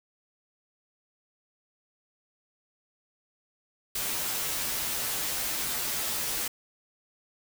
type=noise with comb filter; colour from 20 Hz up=white; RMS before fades=-31 dBFS; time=3.95-6.48 s; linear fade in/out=5 ms; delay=11 ms; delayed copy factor=-1; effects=none